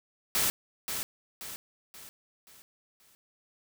white noise with echo, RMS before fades -27 dBFS, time 0.35-0.5 s, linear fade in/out 0 ms, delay 530 ms, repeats 5, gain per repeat -7 dB, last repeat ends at 3.15 s, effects none

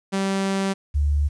sawtooth / sine tone pair in turn, 194.3 / 72.78 Hz, G3 / D2, -15 / -15 cents, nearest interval octave + perfect fourth, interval 1700 cents, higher first, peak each -17 dBFS, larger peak neither, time 0.12-0.74 / 0.94-1.29 s, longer first, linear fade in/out 20 ms, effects resampled to 22050 Hz + 9-bit

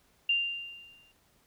sine tone with exponential decay, 2788 Hz, F7, 4 cents flat, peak -22 dBFS, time 0.29-1.12 s, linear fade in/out 5 ms, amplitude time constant 180 ms, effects pink hiss -67 dBFS RMS until 1.46 s

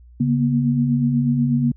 sine tone cluster, 139.9 / 231.6 / 239.8 Hz, C#3 / A#3 / A#3, +16 / -11 / +49 cents, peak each -19 / -27 / -18 dBFS, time 0.2-1.72 s, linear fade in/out 5 ms, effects added 60 Hz sine -43 dBFS peak until 1.76 s

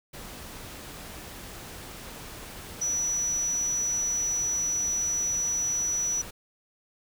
sine tone in noise, 5900 Hz, F#8, 6 cents flat, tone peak -25 dBFS, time 2.81-6.22 s, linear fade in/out 10 ms, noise pink, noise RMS -42 dBFS, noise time 0.13-6.31 s, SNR +14 dB, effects none

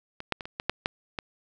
clicks, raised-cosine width 0.3 ms, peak -21 / -9 / -20 / -22 / -15 / -8 / -9 / -15 dBFS, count 8, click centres 0.204 / 0.323 / 0.408 / 0.455 / 0.599 / 0.696 / 0.859 / 1.188 s, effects none

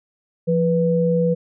sine tone pair together, 171.61 / 491.6 Hz, F3 / B4, -30 / -8 cents, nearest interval octave + tritone, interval 1822 cents, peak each -18 dBFS, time 0.47-1.35 s, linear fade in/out 20 ms, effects none

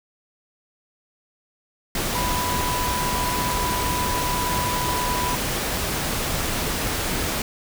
sine tone in noise, 987.8 Hz, B5, in tune, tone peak -25 dBFS, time 2.15-5.35 s, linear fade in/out 2 ms, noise pink, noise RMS -25 dBFS, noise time 1.95-7.42 s, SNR -3 dB, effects none

